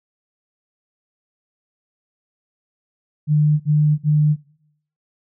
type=tone bursts; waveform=sine; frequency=150.5 Hz; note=D3; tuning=43 cents sharp; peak=-12 dBFS; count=3; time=3.27-4.364 s; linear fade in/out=50 ms; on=330 ms; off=52 ms; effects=noise-tail reverb RT60 0.7 s tail -22 dB re dry